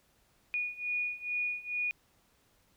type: beating tone pair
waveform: sine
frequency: 2453 / 2455.3 Hz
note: D#7 / D#7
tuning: -25 / -24 cents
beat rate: 2.3 Hz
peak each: -36 / -34 dBFS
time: 0.54-1.91 s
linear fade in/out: 0 ms
effects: pink hiss -69 dBFS RMS until 2.76 s

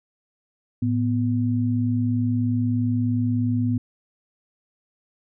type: tone pair together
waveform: sine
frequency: 110 / 246.9 Hz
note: A2 / B3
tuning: 0 / 0 cents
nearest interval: octave + major second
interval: 1400 cents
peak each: -22 dBFS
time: 0.82-3.78 s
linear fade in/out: 5 ms
effects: none

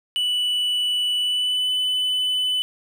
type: tone with pitch glide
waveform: triangle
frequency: 2963 to 3004 Hz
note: F#7 to F#7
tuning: +2 to +26 cents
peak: -18 dBFS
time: 0.16-2.62 s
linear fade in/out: 0 ms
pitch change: +24 cents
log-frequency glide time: 1.19-1.69 s
effects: none

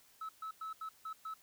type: tone bursts at uneven times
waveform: sine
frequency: 1300 Hz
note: E6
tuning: 24 cents flat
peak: -38 dBFS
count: 6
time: 0.21-0.29 / 0.42-0.51 / 0.61-0.73 / 0.81-0.89 / 1.05-1.13 / 1.25-1.34 s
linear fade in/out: 5 ms
effects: tanh soft clip ceiling -38 dBFS + white hiss -65 dBFS RMS until 1.42 s

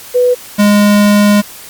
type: tone pair in turn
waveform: sine / square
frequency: 494.5 / 206.1 Hz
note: B4 / G#3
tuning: +2 / -13 cents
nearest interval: octave + minor third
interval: 1515 cents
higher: first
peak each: -6 dBFS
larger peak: neither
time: 0.14-0.35 / 0.58-1.42 s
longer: second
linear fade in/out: 20 ms
effects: white hiss -32 dBFS RMS until 1.69 s + Opus 48 kbps

